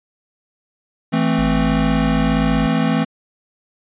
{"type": "chord", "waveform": "square", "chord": "A minor", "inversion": "second", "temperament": "equal", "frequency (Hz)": [164.81, 220, 261.6], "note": ["E3", "A3", "C4"], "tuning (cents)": [0, 0, 0], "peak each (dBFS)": -20, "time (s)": [1.12, 3.05], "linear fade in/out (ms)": 20}
{"type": "tone", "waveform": "sine", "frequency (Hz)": 52.2, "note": "G#1", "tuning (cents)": 10, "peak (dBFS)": -22, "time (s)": [1.38, 2.67], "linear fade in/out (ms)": 10}
{"effects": ["resampled to 8000 Hz"]}